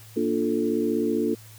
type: chord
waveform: sine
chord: Bb major seventh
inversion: none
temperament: equal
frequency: 233.1 / 293.7 / 349.2 / 440 Hz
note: Bb3 / D4 / F4 / A4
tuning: 0 / 0 / 0 / 0 cents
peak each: -27 dBFS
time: 0.16-1.35 s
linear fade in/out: 10 ms
effects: added 109 Hz sine -46 dBFS peak until 1.58 s + white hiss -50 dBFS RMS until 1.58 s